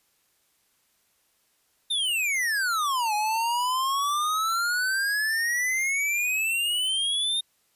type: exponential two-way sweep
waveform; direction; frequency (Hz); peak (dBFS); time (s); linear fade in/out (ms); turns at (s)
square; down then up; 3686 to 830.6 to 3686; -24; 1.9-7.41; 10; 3.14
effects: white hiss -68 dBFS RMS until 7.75 s + resampled to 32000 Hz